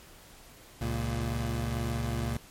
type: tone pair together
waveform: 25% pulse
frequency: 68.86 / 115.8 Hz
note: C#2 / A#2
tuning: -11 / -11 cents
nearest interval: major sixth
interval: 900 cents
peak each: -29 / -28 dBFS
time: 0.81-2.37 s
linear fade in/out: 5 ms
effects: pink hiss -53 dBFS RMS until 2.5 s + MP3 64 kbps